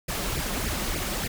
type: noise with flanger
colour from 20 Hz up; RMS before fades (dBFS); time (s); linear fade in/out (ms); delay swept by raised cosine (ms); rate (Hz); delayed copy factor
pink; -29; 0.08-1.28; 10; 0.4 to 5.6; 3.4; +1
effects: none